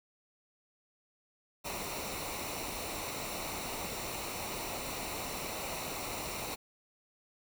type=noise with comb filter; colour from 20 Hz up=pink; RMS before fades=-39 dBFS; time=1.64-6.56 s; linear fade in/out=20 ms; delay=0.61 ms; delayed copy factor=-0.6; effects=none